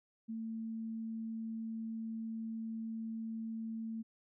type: tone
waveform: sine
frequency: 224.2 Hz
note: A3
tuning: 33 cents sharp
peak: -38 dBFS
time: 0.28-4.03 s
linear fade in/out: 20 ms
effects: none